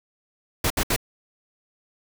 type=noise bursts; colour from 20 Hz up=pink; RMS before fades=-22 dBFS; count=3; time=0.64-0.963 s; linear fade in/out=5 ms; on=63 ms; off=67 ms; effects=none